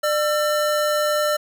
square tone pair together, 599 / 1344.7 Hz, D5 / E6, +34 / +34 cents, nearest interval octave + major second, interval 1400 cents, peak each -20 / -25 dBFS, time 0.03-1.37 s, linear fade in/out 10 ms, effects none

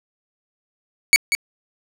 sawtooth tone with echo, 2247 Hz, C#7, 23 cents sharp, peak -4 dBFS, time 1.13-1.16 s, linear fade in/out 0 ms, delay 190 ms, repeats 1, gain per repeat -9 dB, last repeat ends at 1.35 s, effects low-pass 12000 Hz 12 dB/octave

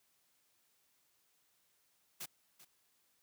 white noise with echo, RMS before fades -44 dBFS, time 2.2-2.26 s, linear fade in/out 10 ms, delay 390 ms, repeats 1, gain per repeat -15 dB, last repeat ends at 2.65 s, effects white hiss -75 dBFS RMS until 3.22 s + high-pass 60 Hz 12 dB/octave

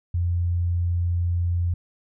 sine tone, 87 Hz, F2, 6 cents flat, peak -20 dBFS, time 0.14-1.74 s, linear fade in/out 5 ms, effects none

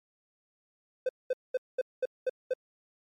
triangle tone bursts, 511 Hz, C5, 41 cents flat, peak -23 dBFS, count 7, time 1.06-2.537 s, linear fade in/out 5 ms, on 31 ms, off 210 ms, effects MP3 64 kbps

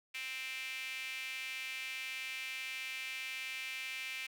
sawtooth tone with high-pass filter, 261.6 Hz, C4, in tune, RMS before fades -42 dBFS, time 0.14-4.27 s, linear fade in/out 10 ms, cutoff 2400 Hz, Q 5.6, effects none

